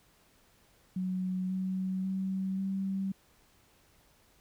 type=tone with pitch steps; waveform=sine; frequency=185 / 187.69 / 190.42 / 193.19 Hz; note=F#3 / F#3 / G3 / G3; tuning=0 / +25 / -50 / -25 cents; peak=-30 dBFS; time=0.96-3.12 s; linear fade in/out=5 ms; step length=540 ms; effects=pink hiss -65 dBFS RMS until 4.4 s